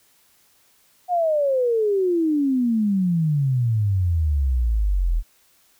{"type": "exponential sweep", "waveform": "sine", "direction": "down", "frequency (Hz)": [732, 38.89], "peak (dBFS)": -17, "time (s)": [1.08, 5.23], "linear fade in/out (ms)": 50, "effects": ["white hiss -59 dBFS RMS until 5.79 s"]}